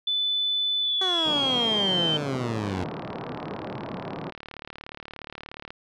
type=tone with pitch glide; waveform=sine; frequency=3500 to 3100 Hz; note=A7 to G7; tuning=-10 to -20 cents; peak=-22 dBFS; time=0.07-2.17 s; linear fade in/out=5 ms; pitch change=-210 cents; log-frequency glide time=0.8-2 s
type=exponential sweep; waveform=15% pulse; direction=down; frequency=384.6 to 88.2 Hz; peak=-21 dBFS; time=1.01-2.84 s; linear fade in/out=5 ms
type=band-pass noise; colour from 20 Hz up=pink; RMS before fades=-35 dBFS; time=1.25-4.31 s; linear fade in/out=20 ms; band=130 to 1100 Hz; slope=24 dB/octave
type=click train; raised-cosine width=0.3 ms; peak=-22 dBFS; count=113; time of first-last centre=2.67-5.705 s; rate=36.9 Hz
effects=low-pass 6000 Hz 12 dB/octave